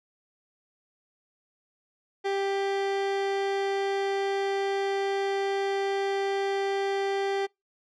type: tone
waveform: 30% pulse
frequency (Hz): 393.9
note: G4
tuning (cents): +8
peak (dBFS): -23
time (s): 2.24-7.47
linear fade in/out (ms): 20
effects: noise-tail reverb RT60 0.2 s tail -26 dB re dry + low-pass 4000 Hz 12 dB/octave